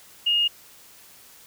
sine tone, 2849 Hz, F7, 34 cents sharp, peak -18 dBFS, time 0.26-0.48 s, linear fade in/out 10 ms, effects white hiss -50 dBFS RMS until 1.46 s

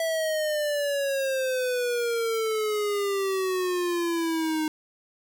square exponential sweep, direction down, 659.3 to 308.3 Hz, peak -25 dBFS, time 0-4.68 s, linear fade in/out 2 ms, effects none

